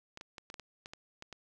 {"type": "clicks", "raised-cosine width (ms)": 0.2, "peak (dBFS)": -28, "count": 10, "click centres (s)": [0.174, 0.211, 0.382, 0.501, 0.542, 0.597, 0.859, 0.935, 1.224, 1.327], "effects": []}